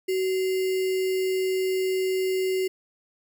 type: tone with sample-and-hold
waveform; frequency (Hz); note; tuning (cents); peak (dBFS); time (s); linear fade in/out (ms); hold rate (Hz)
sine; 375.9; F#4; +27; -22; 0.08-2.68; 10; 2450
effects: none